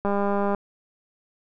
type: click train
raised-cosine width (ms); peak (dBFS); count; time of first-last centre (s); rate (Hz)
1; -12; 101; 0.05-0.548; 201
effects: none